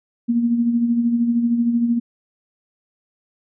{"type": "tone with tremolo", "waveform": "sine", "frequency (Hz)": 235.7, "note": "A#3", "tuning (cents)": 19, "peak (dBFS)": -13, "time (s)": [0.28, 2], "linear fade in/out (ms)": 20, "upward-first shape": "sine", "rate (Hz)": 13, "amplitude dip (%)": 50, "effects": []}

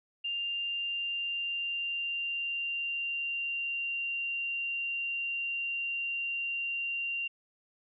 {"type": "tone with pitch glide", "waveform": "sine", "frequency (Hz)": [2794, 2770], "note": ["F7", "F7"], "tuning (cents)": [0, -15], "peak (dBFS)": -31, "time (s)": [0.24, 7.28], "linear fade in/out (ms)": 10, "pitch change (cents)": -15, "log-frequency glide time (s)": [0.4, 3.94], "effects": []}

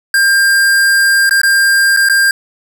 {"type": "tone with dropouts", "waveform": "square", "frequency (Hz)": 1598, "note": "G6", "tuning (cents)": 33, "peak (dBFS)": -8, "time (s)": [0.14, 2.31], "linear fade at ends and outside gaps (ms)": 2, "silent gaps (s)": [[1.294, 1.309], [1.416, 1.433], [1.965, 1.971], [2.088, 2.097]], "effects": []}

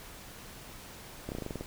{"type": "slowing click train", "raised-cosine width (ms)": 2, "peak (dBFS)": -23, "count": 9, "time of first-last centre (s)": [1.29, 1.61], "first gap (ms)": 29, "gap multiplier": 1.09, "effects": ["pink hiss -48 dBFS RMS until 1.66 s"]}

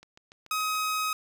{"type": "click train", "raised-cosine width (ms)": 0.2, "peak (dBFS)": -32, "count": 6, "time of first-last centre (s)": [0.03, 0.753], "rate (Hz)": 6.92}
{"type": "tone", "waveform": "sawtooth", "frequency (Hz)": 1265, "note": "D#6", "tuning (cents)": 28, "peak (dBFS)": -23, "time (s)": [0.51, 1.13], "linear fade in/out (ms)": 2}
{"effects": ["10-bit"]}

